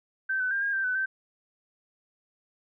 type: tone with pitch steps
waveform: sine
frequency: 1551 / 1508 / 1596 / 1624 / 1568 / 1504 / 1552 Hz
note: G6 / F#6 / G6 / G#6 / G6 / F#6 / G6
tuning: -19 / +32 / +31 / -39 / 0 / +28 / -18 cents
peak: -25 dBFS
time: 0.29-1.06 s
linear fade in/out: 10 ms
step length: 110 ms
effects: none